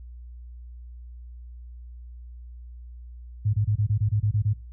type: tone bursts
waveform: sine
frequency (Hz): 105.1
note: G#2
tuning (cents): +21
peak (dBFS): -19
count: 10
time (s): 3.45-4.535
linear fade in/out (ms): 10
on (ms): 86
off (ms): 25
effects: noise-tail reverb RT60 0.3 s tail -22 dB re dry + added 60 Hz sine -39 dBFS peak until 4.72 s

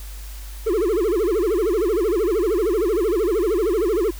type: tone with vibrato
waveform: triangle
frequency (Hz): 392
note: G4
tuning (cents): 0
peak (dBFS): -15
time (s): 0.66-4.11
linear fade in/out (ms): 10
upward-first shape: sine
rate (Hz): 13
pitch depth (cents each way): 270
effects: added 50 Hz sine -32 dBFS peak until 4.19 s + white hiss -43 dBFS RMS until 4.19 s

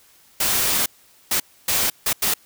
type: noise bursts at uneven times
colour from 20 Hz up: white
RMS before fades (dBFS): -20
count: 5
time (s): 0.4-0.86 / 1.31-1.4 / 1.68-1.9 / 2.06-2.13 / 2.22-2.34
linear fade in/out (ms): 5
effects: white hiss -54 dBFS RMS until 2.45 s

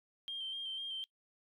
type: tone with vibrato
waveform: sine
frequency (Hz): 3168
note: G7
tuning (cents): +18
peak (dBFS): -37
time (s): 0.28-1.04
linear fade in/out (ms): 0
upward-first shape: square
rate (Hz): 4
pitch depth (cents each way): 23
effects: noise-tail reverb RT60 0.1 s tail -23 dB re dry + tanh soft clip ceiling -33 dBFS

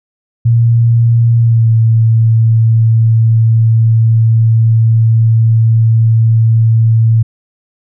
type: tone with pitch glide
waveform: sine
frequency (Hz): 116.54 to 112.96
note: A#2 to A2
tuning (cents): 0 to +46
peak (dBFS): -5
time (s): 0.45-7.23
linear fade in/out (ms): 10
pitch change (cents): -54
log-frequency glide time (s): 1.39-1.69
effects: none

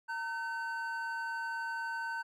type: tone pair together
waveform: triangle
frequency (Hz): 918 / 1526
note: A#5 / G6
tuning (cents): -27 / -47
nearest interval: major sixth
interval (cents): 880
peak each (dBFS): -37 / -35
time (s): 0.08-2.23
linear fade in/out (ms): 20
effects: none

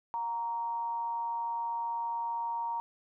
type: tone with amplitude modulation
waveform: sine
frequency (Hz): 932.3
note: A#5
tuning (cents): 0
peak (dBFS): -29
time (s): 0.14-2.8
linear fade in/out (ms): 0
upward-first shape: sine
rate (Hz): 207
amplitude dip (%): 45
effects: none

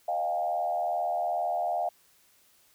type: tone with frequency modulation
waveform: sine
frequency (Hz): 706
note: F5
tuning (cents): +19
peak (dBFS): -26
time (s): 0.08-1.89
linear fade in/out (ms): 5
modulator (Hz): 82.4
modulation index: 1
effects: white hiss -63 dBFS RMS until 2.74 s

